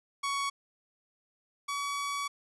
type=tone pair in turn; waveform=sawtooth; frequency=1118 / 1134.3 Hz; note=C#6 / C#6; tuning=+14 / +39 cents; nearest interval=unison; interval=25 cents; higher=second; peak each=-26 / -28 dBFS; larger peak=first; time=0.23-0.5 / 1.68-2.28 s; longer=second; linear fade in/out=10 ms; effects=resampled to 24000 Hz